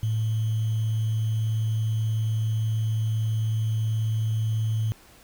sine tone with sample-and-hold, 110.2 Hz, A2, 3 cents sharp, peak -22 dBFS, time 0.03-4.92 s, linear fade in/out 0 ms, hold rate 3150 Hz, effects pink hiss -53 dBFS RMS until 5.23 s

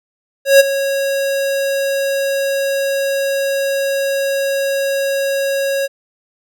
square tone with ADSR envelope, 550 Hz, C#5, 14 cents flat, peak -3 dBFS, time 0.45-5.88 s, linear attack 150 ms, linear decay 19 ms, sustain -13 dB, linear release 30 ms, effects none

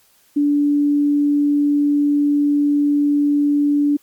sine tone, 290 Hz, D4, 22 cents flat, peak -13 dBFS, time 0.36-3.97 s, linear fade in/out 10 ms, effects white hiss -56 dBFS RMS until 4.02 s + Opus 48 kbps

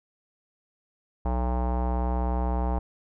square tone with low-pass filter, 61.74 Hz, B1, in tune, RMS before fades -26 dBFS, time 1.25-2.79 s, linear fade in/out 5 ms, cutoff 860 Hz, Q 3.8, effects none

